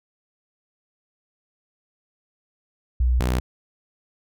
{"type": "tone pair in turn", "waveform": ["sine", "sawtooth"], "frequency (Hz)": [61.6, 62.24], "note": ["B1", "B1"], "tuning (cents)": [-4, 14], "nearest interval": "unison", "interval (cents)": 18, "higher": "second", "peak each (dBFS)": -16, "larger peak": "neither", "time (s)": [[3, 3.2], [3.2, 3.4]], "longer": "neither", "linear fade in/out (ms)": 5, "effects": []}